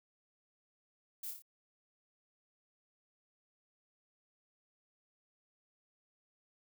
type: noise with echo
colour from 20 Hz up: violet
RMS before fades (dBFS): -43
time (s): 1.23-1.31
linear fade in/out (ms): 5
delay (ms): 28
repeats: 4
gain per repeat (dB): -4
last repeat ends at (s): 1.422
effects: none